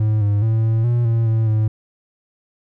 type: tone with pitch steps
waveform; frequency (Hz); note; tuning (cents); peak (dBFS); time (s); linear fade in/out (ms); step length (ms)
triangle; 107.9 / 102.6 / 111.6 / 112.3 / 119.7 / 114.5 / 111.8 / 108.6; A2 / G#2 / A2 / A2 / A#2 / A#2 / A2 / A2; -33 / -21 / +25 / +36 / +46 / -31 / +28 / -22; -12; 0-1.68; 5; 210
effects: none